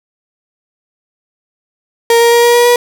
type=tone with pitch steps; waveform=35% pulse; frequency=465.6 / 469.1 / 472.6 / 476.2 / 479.8 / 483.4 Hz; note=A#4 / A#4 / A#4 / A#4 / A#4 / B4; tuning=-2 / +11 / +24 / +37 / +50 / -37 cents; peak=-4 dBFS; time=2.1-2.76 s; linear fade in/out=2 ms; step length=110 ms; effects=none